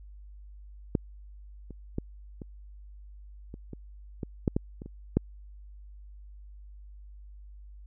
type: clicks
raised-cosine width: 3 ms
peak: -11 / -30 / -17 / -26 / -28 / -26 / -20 / -11 / -13 / -27 / -29 / -9 dBFS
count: 12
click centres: 0.952 / 1.707 / 1.984 / 2.418 / 3.541 / 3.733 / 4.232 / 4.478 / 4.565 / 4.819 / 4.86 / 5.17 s
effects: added 50 Hz sine -45 dBFS peak until 7.86 s